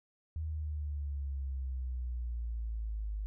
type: exponential sweep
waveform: sine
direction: down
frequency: 79.6 to 51 Hz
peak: -34 dBFS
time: 0.36-3.26 s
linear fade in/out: 0 ms
effects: none